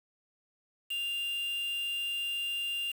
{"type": "tone with quantisation", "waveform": "triangle", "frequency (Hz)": 2794, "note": "F7", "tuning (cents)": 0, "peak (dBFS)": -30, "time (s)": [0.9, 2.92], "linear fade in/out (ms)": 10, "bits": 7, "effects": []}